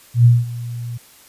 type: tone with ADSR envelope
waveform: sine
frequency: 119.5 Hz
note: A#2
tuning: 43 cents sharp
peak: -5 dBFS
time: 0.14-0.98 s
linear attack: 110 ms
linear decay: 200 ms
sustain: -19 dB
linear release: 13 ms
effects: white hiss -47 dBFS RMS until 1.28 s + resampled to 32000 Hz